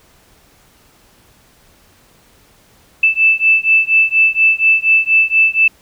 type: beating tone pair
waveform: sine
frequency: 2637 / 2641.2 Hz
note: E7 / E7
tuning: 0 / +3 cents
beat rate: 4.2 Hz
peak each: -12 dBFS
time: 3.03-5.68 s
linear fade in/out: 5 ms
effects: pink hiss -50 dBFS RMS until 5.81 s